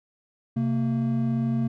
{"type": "tone pair together", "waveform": "triangle", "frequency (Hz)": [130.81, 228.5], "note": ["C3", "A#3"], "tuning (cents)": [0, -34], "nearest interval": "minor seventh", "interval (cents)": 966, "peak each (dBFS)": [-24, -22], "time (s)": [0.56, 1.68], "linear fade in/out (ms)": 10, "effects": []}